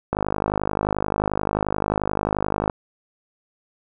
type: click train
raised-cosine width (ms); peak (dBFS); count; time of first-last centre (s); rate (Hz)
1; -7; 133; 0.13-2.698; 51.4
effects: none